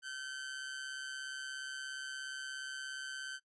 sawtooth tone with amplitude modulation, 1537 Hz, G6, 35 cents flat, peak -35 dBFS, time 0.02-3.4 s, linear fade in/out 50 ms, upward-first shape sine, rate 137 Hz, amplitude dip 55%, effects noise-tail reverb RT60 0.1 s tail -21 dB re dry + resampled to 22050 Hz

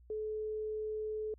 sine tone, 430.7 Hz, A4, 37 cents flat, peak -35 dBFS, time 0.1-1.34 s, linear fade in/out 2 ms, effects added 60 Hz sine -57 dBFS peak until 1.38 s

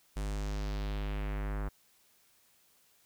square tone with low-pass filter sweep, 50.8 Hz, G#1, 38 cents flat, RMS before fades -35 dBFS, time 0.16-1.69 s, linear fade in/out 10 ms, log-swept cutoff 10000 to 1400 Hz, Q 1.7, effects white hiss -67 dBFS RMS until 3.05 s

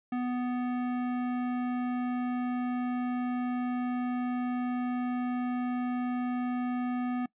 sine tone with hard clipping, 247.7 Hz, B3, 5 cents sharp, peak -31 dBFS, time 0.12-7.26 s, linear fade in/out 5 ms, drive 15 dB, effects noise-tail reverb RT60 0.1 s tail -22 dB re dry + resampled to 8000 Hz

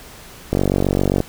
click train, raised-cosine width 2 ms, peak -3 dBFS, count 33, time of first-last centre 0.53-1.204 s, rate 47.5 Hz, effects pink hiss -40 dBFS RMS until 1.28 s

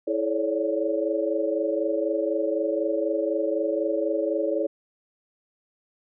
sine tone cluster, 327 / 428.9 / 550 / 574 Hz, E4 / A4 / C#5 / D5, -14 / -44 / -14 / -40 cents, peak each -28 dBFS, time 0.07-4.67 s, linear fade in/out 10 ms, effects none

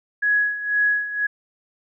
sine tone with tremolo, 1674 Hz, G#6, 13 cents sharp, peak -15 dBFS, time 0.22-1.27 s, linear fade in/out 10 ms, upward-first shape sine, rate 2 Hz, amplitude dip 75%, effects none

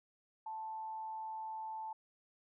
sine tone with amplitude modulation, 880 Hz, A5, in tune, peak -39 dBFS, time 0.46-1.93 s, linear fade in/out 5 ms, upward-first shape sine, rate 176 Hz, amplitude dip 30%, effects none

